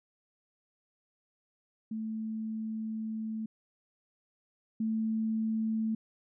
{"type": "tone pair in turn", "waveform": "sine", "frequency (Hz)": [220, 221], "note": ["A3", "A3"], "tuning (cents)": [0, 8], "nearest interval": "unison", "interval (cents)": 8, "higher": "second", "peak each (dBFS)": [-33, -28], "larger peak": "second", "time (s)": [[1.91, 3.46], [4.8, 5.95]], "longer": "first", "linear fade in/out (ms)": 5, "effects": []}